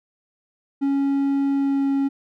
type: tone with pitch glide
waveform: triangle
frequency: 277.2 to 275.3 Hz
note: C#4 to C#4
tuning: 0 to -12 cents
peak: -16 dBFS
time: 0.81-2.09 s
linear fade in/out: 20 ms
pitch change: -12 cents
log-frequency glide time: 1.52-1.89 s
effects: none